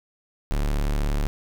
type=tone; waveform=45% pulse; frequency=36.28 Hz; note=D1; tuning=20 cents flat; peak=-21 dBFS; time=0.51-1.27 s; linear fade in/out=0 ms; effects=none